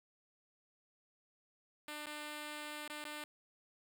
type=tone with dropouts; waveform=5% pulse; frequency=299.2 Hz; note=D4; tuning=32 cents sharp; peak=-32 dBFS; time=1.88-3.24 s; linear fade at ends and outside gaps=1 ms; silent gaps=2.06-2.067 / 2.878-2.899 / 3.041-3.051 s; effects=none